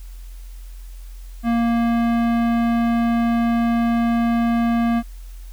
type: tone with tanh clipping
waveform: sine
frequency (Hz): 233.4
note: A#3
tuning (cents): +2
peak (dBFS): -18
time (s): 1.43-5.03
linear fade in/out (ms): 50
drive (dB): 18
effects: added 43 Hz sine -33 dBFS peak until 5.52 s + white hiss -52 dBFS RMS until 5.52 s